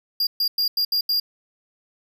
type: tone bursts at uneven times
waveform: square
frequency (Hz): 4812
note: D8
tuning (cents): +41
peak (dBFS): -19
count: 6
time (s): 0.2-0.27 / 0.4-0.48 / 0.58-0.68 / 0.77-0.85 / 0.92-1.01 / 1.09-1.2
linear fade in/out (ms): 5
effects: none